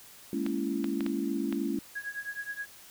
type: chord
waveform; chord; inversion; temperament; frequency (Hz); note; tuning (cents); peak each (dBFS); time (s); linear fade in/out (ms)
sine; A# half-diminished seventh; third; just; 209.8 / 233.1 / 279.7 / 335.6; G#3 / A#3 / C#4 / E4; +18 / 0 / +16 / +31; -34 / -37 / -32 / -34; 0.33-1.79; 2
type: clicks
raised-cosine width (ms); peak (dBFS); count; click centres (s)
0.3; -22; 5; 0.464 / 0.843 / 1.007 / 1.064 / 1.526
type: tone with tremolo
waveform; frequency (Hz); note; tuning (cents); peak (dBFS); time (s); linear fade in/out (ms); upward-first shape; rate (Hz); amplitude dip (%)
sine; 1657; G#6; -4; -31; 1.95-2.66; 10; triangle; 9.5; 95
effects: white hiss -52 dBFS RMS until 2.9 s